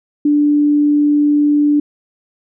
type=tone; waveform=sine; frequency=293.7 Hz; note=D4; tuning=in tune; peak=-9 dBFS; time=0.25-1.8 s; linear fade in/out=5 ms; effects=none